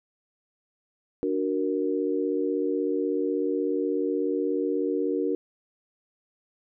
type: chord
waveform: sine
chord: D augmented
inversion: none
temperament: equal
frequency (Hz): 293.7 / 370 / 466.2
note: D4 / F#4 / A#4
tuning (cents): 0 / 0 / 0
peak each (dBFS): -28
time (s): 1.23-5.35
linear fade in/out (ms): 0
effects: none